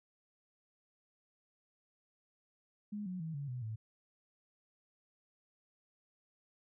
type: tone with pitch steps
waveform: sine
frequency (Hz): 207.7 / 182.91 / 161.09 / 141.86 / 124.93 / 110.03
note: G#3 / F#3 / E3 / C#3 / B2 / A2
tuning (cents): 0 / -20 / -40 / +40 / +20 / 0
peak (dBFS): -38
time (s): 2.92-3.76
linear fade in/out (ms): 10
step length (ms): 140
effects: none